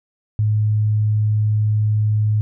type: tone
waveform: sine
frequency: 106.7 Hz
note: G#2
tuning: 47 cents sharp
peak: -14 dBFS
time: 0.39-2.41 s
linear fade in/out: 0 ms
effects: none